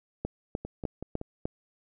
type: two click trains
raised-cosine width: 2 ms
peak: -23 / -17 dBFS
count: 4 / 5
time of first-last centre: 0.65-1.214 / 0.25-1.455 s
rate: 5.32 / 3.32 Hz
effects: none